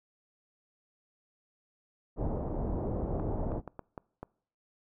pink low-pass noise, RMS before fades -33 dBFS, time 2.16-3.62 s, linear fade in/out 50 ms, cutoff 740 Hz, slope 24 dB/octave
clicks, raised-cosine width 1 ms, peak -26 dBFS, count 6, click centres 3.198 / 3.519 / 3.677 / 3.793 / 3.978 / 4.23 s
effects noise-tail reverb RT60 0.6 s tail -24 dB re dry

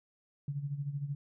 sine tone with tremolo, 142.3 Hz, C#3, 46 cents sharp, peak -31 dBFS, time 0.48-1.15 s, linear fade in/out 2 ms, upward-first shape sine, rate 13 Hz, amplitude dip 70%, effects none

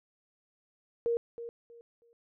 sine tone with echo, 468.3 Hz, A#4, 8 cents sharp, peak -26 dBFS, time 1.06-1.17 s, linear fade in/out 0 ms, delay 320 ms, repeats 3, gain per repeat -12 dB, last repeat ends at 2.13 s, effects none

